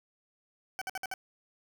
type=tone bursts; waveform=20% pulse; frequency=760 Hz; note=F#5; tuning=46 cents sharp; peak=-29 dBFS; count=5; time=0.79-1.139 s; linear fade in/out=0 ms; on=25 ms; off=56 ms; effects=none